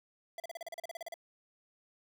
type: tone bursts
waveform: square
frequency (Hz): 671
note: E5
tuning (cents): +31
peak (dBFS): -40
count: 14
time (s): 0.38-1.141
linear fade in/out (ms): 2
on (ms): 20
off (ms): 37
effects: none